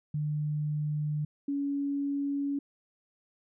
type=tone pair in turn; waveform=sine; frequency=150 / 281.8 Hz; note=D3 / C#4; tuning=+37 / +29 cents; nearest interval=major seventh; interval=1092 cents; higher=second; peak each=-28 dBFS; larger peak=neither; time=0.14-1.25 / 1.48-2.59 s; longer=neither; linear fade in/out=5 ms; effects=none